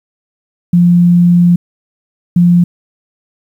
sine tone bursts at uneven times, 174.61 Hz, F3, in tune, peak -4 dBFS, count 2, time 0.73-1.56 / 2.36-2.64 s, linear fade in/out 5 ms, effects 7-bit

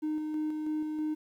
triangle tone with tremolo, 307.5 Hz, D#4, 20 cents flat, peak -26 dBFS, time 0.02-1.15 s, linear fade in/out 20 ms, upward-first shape square, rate 3.1 Hz, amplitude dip 35%, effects tanh soft clip ceiling -24 dBFS + 11-bit

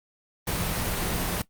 sine tone in noise, 175.3 Hz, F3, 7 cents sharp, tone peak -36 dBFS, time 0.47-1.42 s, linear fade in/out 5 ms, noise pink, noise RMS -28 dBFS, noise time 0.47-1.42 s, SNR -11 dB, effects noise-tail reverb RT60 0.1 s tail -17 dB re dry + Opus 32 kbps

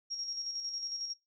sine tone with tremolo, 5588 Hz, F8, in tune, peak -34 dBFS, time 0.1-1.14 s, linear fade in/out 20 ms, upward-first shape square, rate 11 Hz, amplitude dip 40%, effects noise-tail reverb RT60 0.2 s tail -22 dB re dry

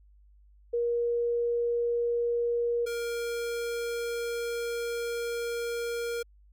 sine / square tone pair in turn, 474 / 470.2 Hz, A#4 / A#4, +29 / +15 cents, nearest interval unison, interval 14 cents, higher first, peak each -25 / -31 dBFS, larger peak first, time 0.73-2.86 / 2.86-6.23 s, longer second, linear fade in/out 10 ms, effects added 50 Hz sine -55 dBFS peak until 6.52 s

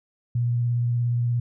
sine tone with vibrato, 120 Hz, B2, 49 cents flat, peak -20 dBFS, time 0.35-1.4 s, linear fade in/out 5 ms, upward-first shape sine, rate 17 Hz, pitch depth 17 cents each way, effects none

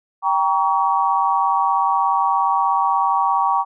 sine chord, G diminished, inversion none, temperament just, 784 / 940.8 / 1128.9 Hz, G5 / Bb5 / Db6, 0 / +16 / +31 cents, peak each -20 / -19 / -19 dBFS, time 0.22-3.65 s, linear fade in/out 50 ms, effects none

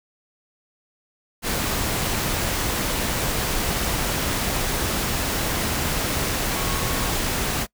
sine tone in noise, 1100 Hz, C#6, 14 cents flat, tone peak -34 dBFS, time 6.53-7.14 s, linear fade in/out 50 ms, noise pink, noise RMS -24 dBFS, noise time 1.42-7.67 s, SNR -13 dB, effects noise-tail reverb RT60 0.1 s tail -24 dB re dry

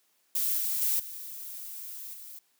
violet noise with level steps, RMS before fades -28 / -30 / -27 / -41 / -45 dBFS, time 0.35-2.39 s, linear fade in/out 5 ms, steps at 0.57 / 0.81 / 0.99 / 2.13 s, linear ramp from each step 10 ms, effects white hiss -70 dBFS RMS until 2.59 s + high-pass 200 Hz 12 dB/octave

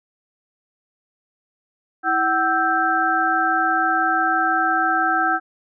sine tone cluster, 326.9 / 754 / 1317 / 1571 Hz, E4 / F#5 / E6 / G6, -14 / +32 / -2 / +3 cents, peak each -27 / -21 / -21 / -21 dBFS, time 2.03-5.4 s, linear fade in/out 50 ms, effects none

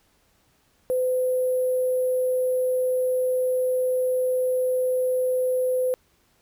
sine tone with sample-and-hold, 508 Hz, B4, 49 cents sharp, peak -20 dBFS, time 0.9-5.94 s, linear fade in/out 0 ms, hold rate 11025 Hz, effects pink hiss -64 dBFS RMS until 6.41 s

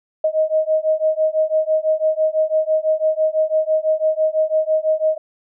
sine beating tone pair, 624 / 630 Hz, D#5 / D#5, +5 / +21 cents, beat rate 6 Hz, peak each -18 dBFS, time 0.24-5.18 s, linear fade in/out 5 ms, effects none

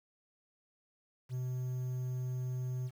triangle tone with quantisation, 126.7 Hz, B2, 45 cents sharp, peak -32 dBFS, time 1.29-2.91 s, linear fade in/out 50 ms, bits 10, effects none

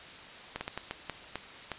slowing click train, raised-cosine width 0.3 ms, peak -18 dBFS, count 8, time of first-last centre 0.56-1.717 s, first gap 50 ms, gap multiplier 1.39, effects white hiss -47 dBFS RMS until 1.78 s + resampled to 8000 Hz

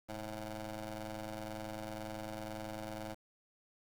15% pulse ring-modulated tone, 110 Hz, A2, in tune, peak -32 dBFS, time 0.08-3.15 s, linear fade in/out 20 ms, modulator 429 Hz, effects 10-bit

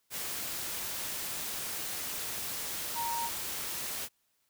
sine tone in noise, 932.3 Hz, A#5, in tune, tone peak -32 dBFS, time 2.94-3.3 s, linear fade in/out 50 ms, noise white, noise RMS -37 dBFS, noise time 0.1-4.09 s, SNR +2 dB, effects white hiss -75 dBFS RMS until 4.49 s

